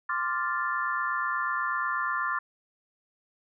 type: chord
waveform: sine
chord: D minor seventh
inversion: third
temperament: equal with one note detuned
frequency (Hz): 1046.5 / 1174.7 / 1392.1 / 1760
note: C6 / D6 / F6 / A6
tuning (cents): 0 / 0 / -6 / 0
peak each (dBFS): -32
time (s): 0.09-2.39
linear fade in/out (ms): 5
effects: none